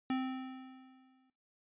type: tone with exponential decay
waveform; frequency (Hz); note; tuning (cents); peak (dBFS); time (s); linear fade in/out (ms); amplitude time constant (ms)
square; 260.2; C4; -9; -31; 0.1-1.3; 2; 260
effects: noise-tail reverb RT60 0.4 s tail -19 dB re dry + resampled to 8000 Hz